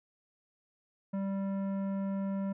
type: tone with tanh clipping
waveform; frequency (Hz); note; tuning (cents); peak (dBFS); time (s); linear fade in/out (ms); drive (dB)
sine; 195.5; G3; -4; -33; 1.13-2.53; 10; 13
effects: none